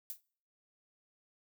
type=noise with exponential decay; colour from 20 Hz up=violet; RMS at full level=-37 dBFS; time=0.1-0.21 s; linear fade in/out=0 ms; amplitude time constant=23 ms; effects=noise-tail reverb RT60 0.5 s tail -24 dB re dry